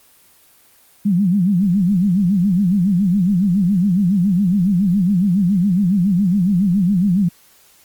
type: tone with vibrato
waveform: sine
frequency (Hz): 188.4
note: F#3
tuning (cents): +32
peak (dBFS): -12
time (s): 1.05-7.29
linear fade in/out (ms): 10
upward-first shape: sine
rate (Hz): 7.2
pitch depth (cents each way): 180
effects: white hiss -51 dBFS RMS until 7.84 s + Opus 24 kbps